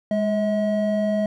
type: tone pair together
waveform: triangle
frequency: 206.7 / 640 Hz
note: G#3 / D#5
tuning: -8 / +49 cents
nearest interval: octave + minor sixth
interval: 1957 cents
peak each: -20 dBFS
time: 0.11-1.26 s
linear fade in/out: 2 ms
effects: none